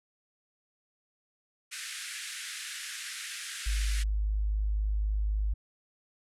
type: band-pass noise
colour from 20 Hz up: pink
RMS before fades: -40 dBFS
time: 1.71-4.04 s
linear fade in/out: 20 ms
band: 1500 to 11000 Hz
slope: 48 dB/octave
type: tone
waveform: sine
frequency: 51.91 Hz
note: G#1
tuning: in tune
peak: -26 dBFS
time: 3.66-5.54 s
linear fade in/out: 10 ms
effects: none